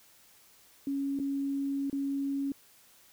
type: tone with dropouts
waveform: sine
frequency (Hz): 277.2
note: C#4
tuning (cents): 0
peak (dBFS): -29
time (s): 0.87-2.52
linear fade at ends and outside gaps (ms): 2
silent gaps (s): 1.19-1.198 / 1.899-1.928
effects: white hiss -60 dBFS RMS until 3.12 s